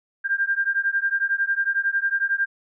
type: beating tone pair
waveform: sine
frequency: 1590 / 1601 Hz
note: G6 / G6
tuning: +24 / +36 cents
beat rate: 11 Hz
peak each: -23 dBFS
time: 0.24-2.46 s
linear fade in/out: 20 ms
effects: none